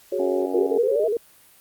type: chord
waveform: sine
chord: F# suspended second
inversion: none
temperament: equal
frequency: 370 / 415.3 / 554.4 Hz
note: F#4 / G#4 / C#5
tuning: 0 / 0 / 0 cents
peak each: -26 / -27 / -26 dBFS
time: 0.12-0.46 s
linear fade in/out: 5 ms
type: harmonic tone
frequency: 92.5 Hz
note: F#2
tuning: in tune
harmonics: 3 / 4 / 5 / 6 / 7 / 8 / 9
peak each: -29 / -31 / -33 / -35 / -36 / -37 / -38 dBFS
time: 0.19-0.78 s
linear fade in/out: 5 ms
type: exponential sweep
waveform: sine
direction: up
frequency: 347.9 to 659.3 Hz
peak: -21 dBFS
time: 0.54-1.08 s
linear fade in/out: 10 ms
type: tone with vibrato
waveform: sine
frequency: 440 Hz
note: A4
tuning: in tune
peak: -20 dBFS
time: 0.54-1.17 s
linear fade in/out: 2 ms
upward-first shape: square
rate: 12 Hz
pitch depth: 110 cents each way
effects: white hiss -53 dBFS RMS until 1.6 s + Opus 48 kbps